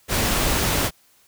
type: noise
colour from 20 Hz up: pink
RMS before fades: -21 dBFS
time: 0.08-0.91 s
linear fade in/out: 50 ms
effects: white hiss -58 dBFS RMS until 1.27 s